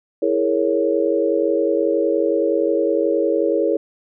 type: chord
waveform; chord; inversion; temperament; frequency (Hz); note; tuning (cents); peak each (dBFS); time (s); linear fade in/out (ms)
sine; A# half-diminished seventh; second; equal; 329.6 / 415.3 / 466.2 / 554.4; E4 / G#4 / A#4 / C#5; 0 / 0 / 0 / 0; -21; 0.22-3.77; 5
effects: none

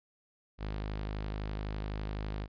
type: tone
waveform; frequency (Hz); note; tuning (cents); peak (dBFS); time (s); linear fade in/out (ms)
sawtooth; 51.91; G#1; 0; -31; 0.58-2.48; 50
effects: resampled to 11025 Hz

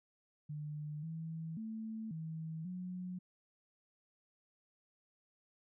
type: tone with pitch steps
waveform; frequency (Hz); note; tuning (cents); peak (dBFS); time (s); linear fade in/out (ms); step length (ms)
sine; 149.9 / 161.9 / 220.9 / 160.2 / 181.6; D3 / E3 / A3 / E3 / F#3; +36 / -31 / +7 / -49 / -32; -40; 0.49-3.19; 10; 540
effects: none

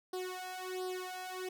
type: tone with flanger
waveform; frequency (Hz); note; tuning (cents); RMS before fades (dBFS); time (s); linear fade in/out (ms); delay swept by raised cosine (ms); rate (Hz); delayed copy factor
sawtooth; 368.8; F#4; -6; -41; 0.13-1.49; 5; 0.21 to 1.51; 1.4; +1
effects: none

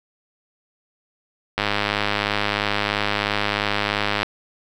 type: click train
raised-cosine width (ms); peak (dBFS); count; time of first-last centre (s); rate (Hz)
0.3; -4; 274; 1.58-4.23; 103
effects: 7-bit

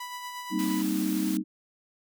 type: tone with tremolo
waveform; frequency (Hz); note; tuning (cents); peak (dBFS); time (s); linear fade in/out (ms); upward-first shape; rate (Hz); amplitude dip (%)
sawtooth; 987.8; B5; 0; -31; 0-0.82; 5; sine; 8.5; 35
type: chord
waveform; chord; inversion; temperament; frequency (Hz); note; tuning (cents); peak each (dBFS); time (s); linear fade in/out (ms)
sine; C minor seventh; second; equal; 196 / 233.1 / 261.6 / 311.1; G3 / Bb3 / C4 / Eb4; 0 / 0 / 0 / 0; -30 / -33 / -33 / -28; 0.5-1.44; 50
type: high-pass noise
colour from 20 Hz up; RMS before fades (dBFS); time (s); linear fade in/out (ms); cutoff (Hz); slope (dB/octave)
white; -39; 0.59-1.37; 0; 440; 48
effects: none

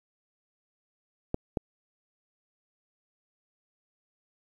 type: clicks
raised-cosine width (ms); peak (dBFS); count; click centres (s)
2; -14; 2; 1.344 / 1.572
effects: 9-bit

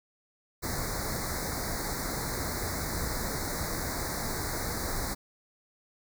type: band-stop noise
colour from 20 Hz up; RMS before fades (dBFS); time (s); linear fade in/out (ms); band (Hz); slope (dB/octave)
pink; -33; 0.62-5.15; 20; 2200 to 3900; 96
effects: none

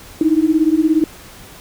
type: beating tone pair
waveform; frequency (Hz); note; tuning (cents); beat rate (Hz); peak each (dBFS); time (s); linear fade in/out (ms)
sine; 306.8 / 323.8; D#4 / E4; -24 / -31; 17; -14 / -14; 0.21-1.04; 2
effects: pink hiss -39 dBFS RMS until 1.6 s

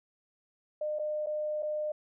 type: tone with dropouts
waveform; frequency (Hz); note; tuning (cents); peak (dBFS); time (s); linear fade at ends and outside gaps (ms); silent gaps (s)
sine; 606; D#5; -46; -30; 0.81-1.92; 5; 0.988-0.994 / 1.262-1.268 / 1.625-1.629
effects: none

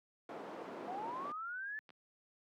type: band-pass noise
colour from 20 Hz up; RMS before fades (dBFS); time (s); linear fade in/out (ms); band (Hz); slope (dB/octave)
white; -47; 0.29-1.32; 2; 240 to 680; 12
type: linear sweep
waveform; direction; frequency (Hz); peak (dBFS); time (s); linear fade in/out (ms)
sine; up; 698.5 to 1760; -40; 0.88-1.79; 0
type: clicks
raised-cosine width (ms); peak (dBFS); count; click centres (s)
0.3; -39; 2; 1.892 / 1.904
effects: high-pass 150 Hz 12 dB/octave

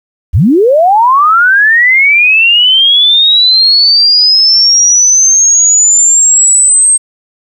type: linear sweep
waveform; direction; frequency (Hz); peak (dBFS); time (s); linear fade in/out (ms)
sine; up; 55 to 8430; -3; 0.33-6.98; 20
effects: 7-bit

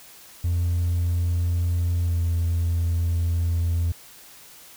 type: tone with pitch glide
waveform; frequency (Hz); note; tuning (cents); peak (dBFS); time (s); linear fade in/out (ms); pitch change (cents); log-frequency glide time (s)
triangle; 86.4 to 84.62; F2 to E2; -18 to +46; -17; 0.44-3.92; 5; -36; 2.03-2.16
effects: tanh soft clip ceiling -15 dBFS + white hiss -47 dBFS RMS until 4.76 s

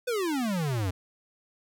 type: exponential sweep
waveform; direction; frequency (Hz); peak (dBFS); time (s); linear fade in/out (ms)
square; down; 513 to 87.31; -27; 0.07-0.91; 10
effects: none

